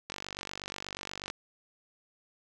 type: click train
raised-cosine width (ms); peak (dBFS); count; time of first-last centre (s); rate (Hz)
0.2; -20; 59; 0.1-1.301; 48.3
effects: none